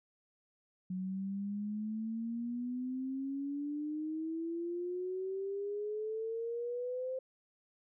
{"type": "exponential sweep", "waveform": "sine", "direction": "up", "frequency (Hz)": [183.2, 523.3], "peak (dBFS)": -35, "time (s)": [0.9, 7.19], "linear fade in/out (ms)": 5, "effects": []}